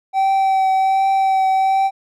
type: tone with vibrato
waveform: triangle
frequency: 770 Hz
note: G5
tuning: 31 cents flat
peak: -11 dBFS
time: 0.13-1.91 s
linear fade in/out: 50 ms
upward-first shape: triangle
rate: 1.3 Hz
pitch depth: 17 cents each way
effects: none